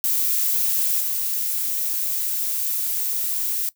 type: noise with level steps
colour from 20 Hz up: violet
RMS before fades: -21 / -24 dBFS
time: 0.04-3.69 s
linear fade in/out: 0 ms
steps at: 1 s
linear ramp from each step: 10 ms
effects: noise-tail reverb RT60 0.1 s tail -18 dB re dry